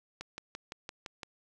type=click train; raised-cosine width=0.2 ms; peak=-23 dBFS; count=7; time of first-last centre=0.21-1.232 s; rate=5.87 Hz; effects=10-bit